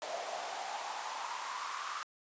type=noise with high-pass filter sweep; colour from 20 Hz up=pink; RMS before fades=-40 dBFS; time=0.02-2.03 s; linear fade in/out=0 ms; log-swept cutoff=630 to 1200 Hz; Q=5.1; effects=resampled to 16000 Hz